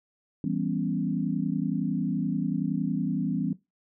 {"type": "chord", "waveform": "sine", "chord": "C# half-diminished seventh", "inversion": "first", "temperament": "equal", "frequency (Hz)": [164.81, 196, 246.9, 277.2], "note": ["E3", "G3", "B3", "C#4"], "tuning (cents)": [0, 0, 0, 0], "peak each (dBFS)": -31, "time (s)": [0.44, 3.53], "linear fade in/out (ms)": 2, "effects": ["noise-tail reverb RT60 0.2 s tail -17 dB re dry"]}